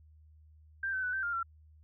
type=tone with pitch steps; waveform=sine; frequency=1579 / 1529 / 1489 / 1554 / 1404 / 1359 Hz; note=G6 / G6 / F#6 / G6 / F6 / F6; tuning=+12 / -44 / +11 / -16 / +9 / -48 cents; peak=-31 dBFS; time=0.83-1.43 s; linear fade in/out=5 ms; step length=100 ms; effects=added 77 Hz sine -56 dBFS peak until 1.83 s